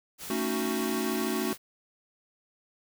white noise, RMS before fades -40 dBFS, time 0.18-1.58 s, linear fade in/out 50 ms
square chord, D# half-diminished seventh, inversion second, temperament equal with one note detuned, 223.5 / 277.2 / 311.1 / 370 Hz, A3 / C#4 / D#4 / F#4, +27 / 0 / 0 / 0 cents, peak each -33 / -35 / -37 / -33 dBFS, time 0.3-1.53 s, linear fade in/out 2 ms
effects none

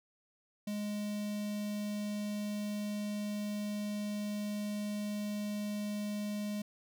square tone with notch filter, 207.7 Hz, G#3, in tune, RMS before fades -37 dBFS, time 0.67-6.62 s, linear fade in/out 5 ms, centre 1300 Hz, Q 0.89, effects none

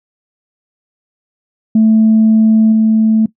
sine tone with level steps, 220 Hz, A3, in tune, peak -4 / -6 dBFS, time 1.75-3.26 s, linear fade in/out 5 ms, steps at 2.72 s, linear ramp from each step 5 ms, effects noise-tail reverb RT60 0.1 s tail -18 dB re dry + tanh soft clip ceiling -2 dBFS

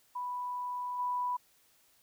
sine tone with level steps, 987.8 Hz, B5, in tune, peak -34 / -30 dBFS, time 0.15-1.37 s, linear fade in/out 10 ms, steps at 0.98 s, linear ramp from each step 20 ms, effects white hiss -67 dBFS RMS until 2.02 s

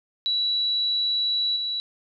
sine tone with level steps, 3926 Hz, B7, 11 cents flat, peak -21 / -25 dBFS, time 0.26-1.8 s, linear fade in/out 0 ms, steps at 1.56 s, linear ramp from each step 5 ms, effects none

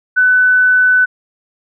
sine tone, 1500 Hz, F#6, 23 cents sharp, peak -7 dBFS, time 0.16-1.06 s, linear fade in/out 20 ms, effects none

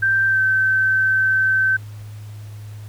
sine tone with pitch glide, 1568 to 1542 Hz, G6 to G6, 0 to -29 cents, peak -14 dBFS, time 0.02-1.77 s, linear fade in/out 10 ms, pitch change -29 cents, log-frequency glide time 0.28-0.4 s, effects added 105 Hz sine -32 dBFS peak until 2.88 s + pink hiss -49 dBFS RMS until 2.88 s

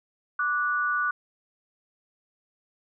sine tone pair together, 1172 / 1469 Hz, D6 / F#6, -4 / -13 cents, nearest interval major third, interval 391 cents, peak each -27 / -25 dBFS, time 0.39-1.11 s, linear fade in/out 5 ms, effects none

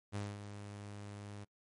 sawtooth tone with ADSR envelope, 102.3 Hz, G#2, 26 cents flat, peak -33 dBFS, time 0.12-1.45 s, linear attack 34 ms, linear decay 220 ms, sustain -9 dB, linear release 18 ms, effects noise-tail reverb RT60 0.1 s tail -24 dB re dry + MP3 48 kbps

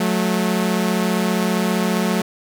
sawtooth tone pair together, 182.56 / 217.6 Hz, F#3 / A3, -23 / -19 cents, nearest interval minor third, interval 304 cents, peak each -16 dBFS, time 0-2.22 s, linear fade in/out 5 ms, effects none

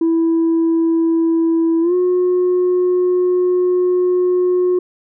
sine tone with pitch glide, 329.6 to 361.5 Hz, E4 to F#4, 0 to -40 cents, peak -10 dBFS, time 0.01-4.79 s, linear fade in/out 5 ms, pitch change +160 cents, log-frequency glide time 1.81-1.94 s, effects tanh soft clip ceiling -10 dBFS

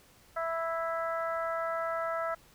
harmonic tone, 330 Hz, E4, 2 cents sharp, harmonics 2 / 3 / 4 / 5 / 6, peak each -33 / -42 / -34 / -43 / -45 dBFS, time 0.36-2.35 s, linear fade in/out 10 ms, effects pink hiss -60 dBFS RMS until 2.54 s

